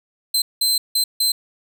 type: tone bursts at uneven times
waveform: sawtooth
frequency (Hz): 4100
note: C8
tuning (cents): -36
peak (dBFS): -13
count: 4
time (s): 0.34-0.42 / 0.61-0.78 / 0.95-1.04 / 1.2-1.32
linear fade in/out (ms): 5
effects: none